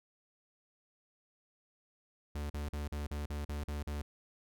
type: tone bursts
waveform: 45% pulse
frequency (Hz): 73.42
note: D2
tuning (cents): 0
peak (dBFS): -36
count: 9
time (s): 2.35-4.02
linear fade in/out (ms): 5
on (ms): 150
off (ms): 40
effects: none